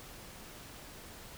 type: silence
effects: pink hiss -50 dBFS RMS until 1.37 s